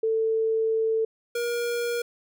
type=tone pair in turn; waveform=sine / square; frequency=445 / 475.3 Hz; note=A4 / A#4; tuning=+20 / +34 cents; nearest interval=minor second; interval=114 cents; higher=second; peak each=-21 / -26 dBFS; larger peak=first; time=0.03-1.05 / 1.35-2.02 s; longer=first; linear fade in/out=5 ms; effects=none